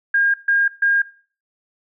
sine tone bursts, 1617 Hz, G#6, 47 cents flat, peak -13 dBFS, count 3, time 0.14-1.02 s, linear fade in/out 5 ms, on 200 ms, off 140 ms, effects noise-tail reverb RT60 0.4 s tail -18 dB re dry

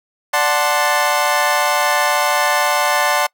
25% pulse chord, D dominant seventh, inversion none, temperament equal, 587.3 / 740 / 880 / 1046.5 Hz, D5 / F#5 / A5 / C6, 0 / 0 / 0 / 0 cents, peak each -16 dBFS, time 0.33-3.27 s, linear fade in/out 10 ms, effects noise-tail reverb RT60 0.1 s tail -25 dB re dry

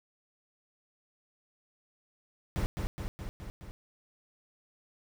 brown noise with echo, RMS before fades -30 dBFS, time 2.56-2.66 s, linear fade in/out 0 ms, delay 210 ms, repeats 5, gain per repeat -3 dB, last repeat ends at 3.71 s, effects none

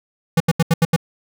square tone bursts, 165.1 Hz, E3, 3 cents sharp, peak -12 dBFS, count 6, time 0.37-0.963 s, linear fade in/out 5 ms, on 33 ms, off 79 ms, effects none

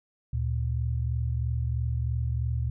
sine tone pair together, 74.2 / 117.26 Hz, D2 / A#2, +18 / +11 cents, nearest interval minor sixth, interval 793 cents, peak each -28 dBFS, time 0.33-2.7 s, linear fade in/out 5 ms, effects none

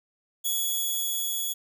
5% pulse tone with level ramp, 3379 Hz, G#7, 29 cents sharp, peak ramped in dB -17 to -20 dBFS, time 0.44-1.54 s, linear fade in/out 20 ms, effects none

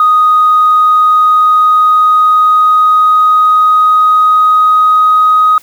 sine tone with pitch glide, 1244.5 to 1254.6 Hz, D#6 to D#6, 0 to +14 cents, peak -3 dBFS, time 0-5.58 s, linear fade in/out 2 ms, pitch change +14 cents, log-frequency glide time 0.16-5.31 s, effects tanh soft clip ceiling 0 dBFS + white hiss -41 dBFS RMS until 5.62 s

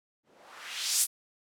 violet noise with low-pass filter sweep, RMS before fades -32 dBFS, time 0.23-1.07 s, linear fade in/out 50 ms, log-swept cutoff 270 to 11000 Hz, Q 1.4, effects none

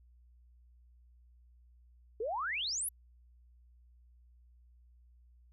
sine exponential sweep, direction up, 411.8 to 11840 Hz, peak -33 dBFS, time 2.2-2.89 s, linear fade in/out 5 ms, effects added 60 Hz sine -59 dBFS peak until 5.52 s

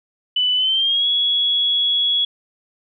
sine tone with pitch glide, 2989 to 3355 Hz, F#7 to G#7, +17 to +17 cents, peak -15 dBFS, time 0.36-2.25 s, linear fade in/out 5 ms, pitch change +200 cents, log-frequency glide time 0.55-1.07 s, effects none

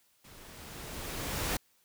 pink noise with level ramp, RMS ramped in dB -54 to -31 dBFS, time 0.24-1.57 s, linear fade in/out 5 ms, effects white hiss -69 dBFS RMS until 1.84 s

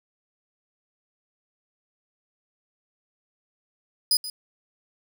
sawtooth tone with echo, 4978 Hz, D#8, in tune, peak -15 dBFS, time 4.11-4.17 s, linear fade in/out 2 ms, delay 130 ms, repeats 1, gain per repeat -14 dB, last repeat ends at 4.3 s, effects 9-bit

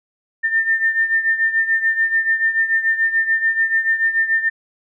sine beating tone pair, 1801 / 1807.9 Hz, A6 / A6, +40 / +46 cents, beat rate 6.9 Hz, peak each -16 / -21 dBFS, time 0.43-4.5 s, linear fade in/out 20 ms, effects none

